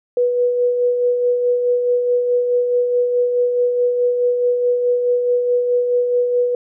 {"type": "tone with tremolo", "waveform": "sine", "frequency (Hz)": 489.6, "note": "B4", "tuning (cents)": -15, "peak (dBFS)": -12, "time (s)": [0.17, 6.55], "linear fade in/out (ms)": 2, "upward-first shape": "sine", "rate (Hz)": 4.7, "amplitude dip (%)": 40, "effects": []}